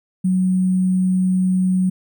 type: tone with sample-and-hold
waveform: sine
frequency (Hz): 185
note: F#3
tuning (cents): 0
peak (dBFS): -14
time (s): 0.24-1.9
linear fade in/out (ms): 10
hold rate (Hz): 8820
effects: none

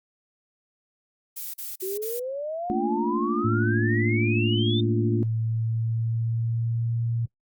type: noise bursts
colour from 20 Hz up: violet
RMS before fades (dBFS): -34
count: 4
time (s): 1.36-2.197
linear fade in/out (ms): 10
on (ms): 180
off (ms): 39
type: exponential sweep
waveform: sine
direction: up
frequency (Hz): 369 to 3636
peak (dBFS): -28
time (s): 1.82-4.81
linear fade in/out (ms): 10
type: chord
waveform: sine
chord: Bb major seventh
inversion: third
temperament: equal with one note detuned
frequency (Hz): 220 / 233.1 / 290.6 / 349.2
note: A3 / Bb3 / D4 / F4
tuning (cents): 0 / 0 / -18 / 0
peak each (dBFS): -29 / -30 / -29 / -27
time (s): 2.7-5.23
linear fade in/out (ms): 0
type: tone with pitch glide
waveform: sine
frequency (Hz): 110 to 116.34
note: A2 to A#2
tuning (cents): 0 to -3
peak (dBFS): -23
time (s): 3.44-7.26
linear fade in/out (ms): 10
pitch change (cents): +97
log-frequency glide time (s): 4.38-6.99
effects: noise-tail reverb RT60 0.1 s tail -24 dB re dry + Opus 48 kbps

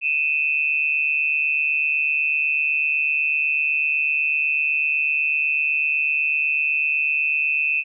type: tone pair together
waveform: sine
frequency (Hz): 2507 / 2655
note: D#7 / E7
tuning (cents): +12 / +12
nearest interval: minor second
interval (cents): 100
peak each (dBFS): -21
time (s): 0.01-7.84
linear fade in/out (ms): 50
effects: none

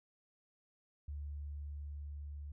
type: tone with level ramp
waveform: sine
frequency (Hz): 72.7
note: D2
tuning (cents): -17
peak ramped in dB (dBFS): -40 to -43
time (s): 1.08-2.52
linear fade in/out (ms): 5
effects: none

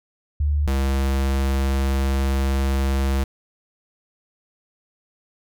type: tone pair in turn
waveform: sine / square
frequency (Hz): 73.42 / 67.56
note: D2 / C#2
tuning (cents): 0 / -44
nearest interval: minor second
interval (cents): 144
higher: first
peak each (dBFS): -17 / -19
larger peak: first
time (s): 0.4-0.67 / 0.67-3.24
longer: second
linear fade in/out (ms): 5
effects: none

